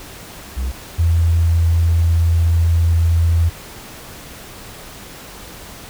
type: tone pair in turn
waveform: triangle / sine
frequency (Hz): 64.4 / 83.62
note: C2 / E2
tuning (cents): -27 / +25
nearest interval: perfect fourth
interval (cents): 452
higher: second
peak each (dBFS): -16 / -11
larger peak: second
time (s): 0.56-0.72 / 0.98-3.5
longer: second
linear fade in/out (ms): 20
effects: pink hiss -36 dBFS RMS until 5.89 s